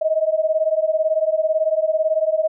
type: beating tone pair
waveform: sine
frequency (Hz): 622.3 / 640.3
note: D#5 / D#5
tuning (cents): 0 / +49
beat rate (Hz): 18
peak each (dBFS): -19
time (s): 0.01-2.48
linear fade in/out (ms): 10
effects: none